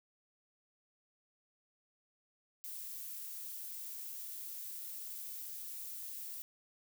violet noise, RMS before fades -45 dBFS, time 2.64-6.42 s, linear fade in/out 0 ms, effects none

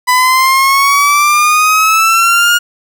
30% pulse exponential sweep, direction up, 994 to 1432 Hz, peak -4 dBFS, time 0.07-2.59 s, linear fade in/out 20 ms, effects none

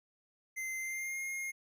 square tone with pitch glide, 2075 to 2137 Hz, C7 to C7, -15 to +36 cents, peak -37 dBFS, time 0.56-1.52 s, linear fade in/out 20 ms, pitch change +51 cents, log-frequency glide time 0.79-1.2 s, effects none

